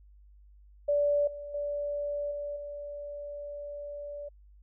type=tone with level steps; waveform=sine; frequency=580 Hz; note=D5; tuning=22 cents flat; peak=-23 / -38 / -30 / -33 / -37 dBFS; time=0.88-4.29 s; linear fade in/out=10 ms; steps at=1.27 / 1.54 / 2.31 / 2.56 s; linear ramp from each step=5 ms; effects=added 50 Hz sine -53 dBFS peak until 4.62 s